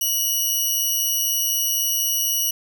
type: tone pair together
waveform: 15% pulse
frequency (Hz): 2933 / 5762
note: F#7 / F#8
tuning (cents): -16 / -47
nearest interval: octave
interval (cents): 1169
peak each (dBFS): -16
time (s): 0.01-2.51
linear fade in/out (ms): 5
effects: none